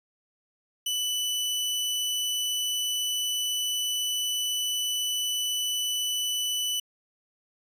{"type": "tone", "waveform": "sawtooth", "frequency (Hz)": 2982, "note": "F#7", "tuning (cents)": 13, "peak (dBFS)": -23, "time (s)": [0.86, 6.8], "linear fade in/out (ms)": 5, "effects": ["resampled to 32000 Hz"]}